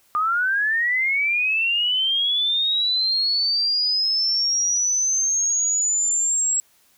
sine linear sweep, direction up, 1204 to 7700 Hz, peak -18 dBFS, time 0.15-6.6 s, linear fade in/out 0 ms, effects white hiss -59 dBFS RMS until 6.97 s

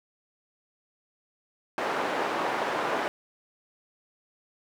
white band-pass noise, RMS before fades -29 dBFS, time 1.78-3.08 s, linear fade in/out 0 ms, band 330 to 1100 Hz, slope 12 dB/octave, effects none

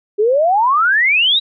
sine exponential sweep, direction up, 399.8 to 3930 Hz, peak -10 dBFS, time 0.18-1.4 s, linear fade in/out 20 ms, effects none

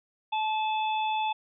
harmonic tone, 867 Hz, A5, 26 cents flat, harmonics 1 / 3 / 4, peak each -26 / -36 / -38 dBFS, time 0.32-1.33 s, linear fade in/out 10 ms, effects none

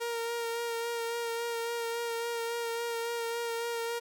sawtooth tone with vibrato, 466.2 Hz, A#4, in tune, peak -28 dBFS, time 0-4 s, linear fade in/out 20 ms, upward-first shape sine, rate 3.6 Hz, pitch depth 20 cents each way, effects none

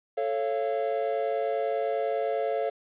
triangle chord, A augmented, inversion none, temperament just, 440 / 550 / 687.5 Hz, A4 / C#5 / E#5, 0 / -14 / -27 cents, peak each -28 dBFS, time 0.17-2.7 s, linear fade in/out 10 ms, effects resampled to 8000 Hz + 9-bit

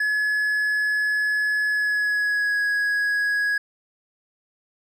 triangle tone with pitch glide, 1700 to 1664.1 Hz, G#6 to G#6, +40 to +3 cents, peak -18 dBFS, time 0-3.58 s, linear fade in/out 5 ms, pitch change -37 cents, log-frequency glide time 1.69-2.61 s, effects none

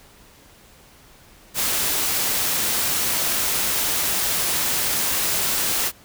white noise, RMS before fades -22 dBFS, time 1.54-5.92 s, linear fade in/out 50 ms, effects pink hiss -50 dBFS RMS until 6.04 s

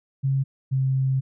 sine tone pair in turn, 135.5 / 132.86 Hz, C#3 / C3, -39 / +27 cents, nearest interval unison, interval 34 cents, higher first, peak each -19 dBFS, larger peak neither, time 0.23-0.44 / 0.71-1.21 s, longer second, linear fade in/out 20 ms, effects none

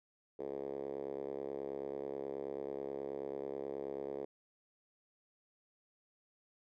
5% pulse tone with band-pass filter, 69.3 Hz, C#2, in tune, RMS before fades -42 dBFS, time 0.39-4.25 s, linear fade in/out 5 ms, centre 430 Hz, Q 3.6, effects none

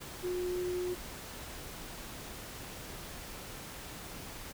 sine tone in noise, 360 Hz, F#4, 47 cents flat, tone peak -32 dBFS, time 0.23-0.95 s, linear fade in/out 20 ms, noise pink, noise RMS -45 dBFS, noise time 0-4.53 s, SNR +10 dB, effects none

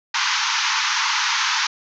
pink band-pass noise, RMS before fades -21 dBFS, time 0.14-1.67 s, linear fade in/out 5 ms, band 870 to 6500 Hz, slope 96 dB/octave, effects none

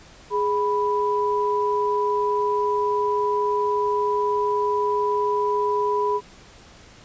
sine tone pair together, 415.3 / 987.8 Hz, G#4 / B5, 0 / 0 cents, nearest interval octave + minor third, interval 1500 cents, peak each -22 dBFS, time 0.3-6.21 s, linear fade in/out 50 ms, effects pink hiss -48 dBFS RMS until 7.04 s + resampled to 16000 Hz

